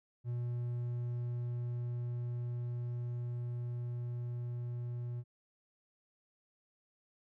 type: tone with level ramp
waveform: triangle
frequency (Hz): 120.8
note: B2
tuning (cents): -38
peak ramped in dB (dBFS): -32 to -35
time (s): 0.24-5.24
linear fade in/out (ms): 50
effects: none